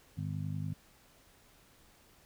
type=harmonic tone; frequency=50.6 Hz; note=G#1; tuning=44 cents flat; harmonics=2 / 3 / 4 / 5; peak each=-38 / -37 / -46 / -46 dBFS; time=0.17-0.74 s; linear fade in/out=10 ms; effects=pink hiss -63 dBFS RMS until 2.25 s